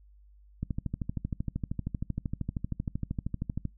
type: click train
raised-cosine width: 5 ms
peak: -19 dBFS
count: 40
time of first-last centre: 0.63-3.653 s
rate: 12.9 Hz
effects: noise-tail reverb RT60 0.2 s tail -25 dB re dry + added 50 Hz sine -54 dBFS peak until 3.77 s